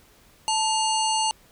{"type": "harmonic tone with a mistuned harmonic", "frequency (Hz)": 880, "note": "A5", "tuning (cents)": 0, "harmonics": [1, 3, 5, 7, 9, 10], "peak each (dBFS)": [-23, -28, -30, -31, -33, -33], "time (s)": [0.48, 1.31], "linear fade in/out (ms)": 0, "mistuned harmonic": 3, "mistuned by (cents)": 120, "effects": ["pink hiss -56 dBFS RMS until 1.51 s"]}